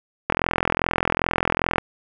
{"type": "click train", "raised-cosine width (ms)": 0.5, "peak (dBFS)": -3, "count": 64, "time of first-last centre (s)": [0.3, 1.782], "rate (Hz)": 42.5, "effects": []}